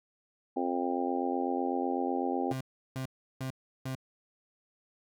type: harmonic tone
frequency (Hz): 88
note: F2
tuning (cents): +14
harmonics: 3 / 4 / 5 / 6 / 7 / 8 / 9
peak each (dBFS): -33 / -35 / -38 / -39 / -43 / -41 / -34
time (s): 0.56-2.53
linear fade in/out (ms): 10
type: tone bursts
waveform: 30% pulse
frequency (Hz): 131.3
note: C3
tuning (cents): +6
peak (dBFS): -31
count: 4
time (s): 2.51-3.952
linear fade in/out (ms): 2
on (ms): 98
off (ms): 350
effects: none

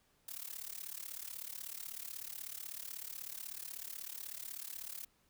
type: noise with amplitude modulation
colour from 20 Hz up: blue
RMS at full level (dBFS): -42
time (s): 0.28-5.05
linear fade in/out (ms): 5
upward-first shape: sine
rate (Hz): 36.2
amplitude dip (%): 90
effects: pink hiss -73 dBFS RMS until 5.29 s

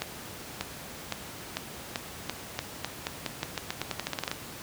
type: accelerating click train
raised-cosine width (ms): 0.2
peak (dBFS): -12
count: 22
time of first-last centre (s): 0.02-4.315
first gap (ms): 590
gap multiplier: 0.87
effects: pink hiss -42 dBFS RMS until 4.62 s + high-pass 80 Hz 12 dB/octave

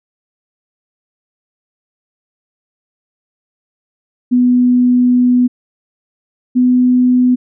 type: tone pair in turn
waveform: sine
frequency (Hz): 247.6 / 250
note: B3 / B3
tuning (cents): +5 / +21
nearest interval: unison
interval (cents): 16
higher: second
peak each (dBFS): -7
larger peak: neither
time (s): 4.31-5.48 / 6.55-7.36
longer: first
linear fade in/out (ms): 20
effects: none

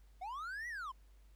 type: linear two-way sweep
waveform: triangle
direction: up then down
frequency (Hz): 698.5 to 1975.5 to 983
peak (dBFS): -39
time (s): 0.21-0.92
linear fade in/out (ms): 10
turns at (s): 0.68
effects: added 50 Hz sine -59 dBFS peak until 1.35 s + pink hiss -74 dBFS RMS until 1.35 s

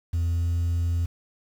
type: tone with pitch glide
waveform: sine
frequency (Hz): 84.5 to 85.33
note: E2 to F2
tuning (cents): +43 to -40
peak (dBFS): -19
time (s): 0.13-1.06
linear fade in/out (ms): 10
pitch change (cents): +17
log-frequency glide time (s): 0.25-0.47
effects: tanh soft clip ceiling -21 dBFS + 8-bit

